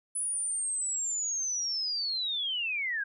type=linear sweep; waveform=sine; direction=down; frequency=10000 to 1568 Hz; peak=-29 dBFS; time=0.15-3.04 s; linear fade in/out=10 ms; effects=none